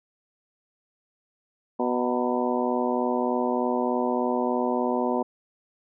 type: harmonic tone with a mistuned harmonic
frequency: 123.47 Hz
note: B2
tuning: in tune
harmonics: 2 / 3 / 4 / 5 / 6 / 7 / 8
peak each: -27 / -29 / -30 / -31 / -32 / -32 / -33 dBFS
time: 1.79-5.23 s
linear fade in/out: 10 ms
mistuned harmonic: 7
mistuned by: +79 cents
effects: none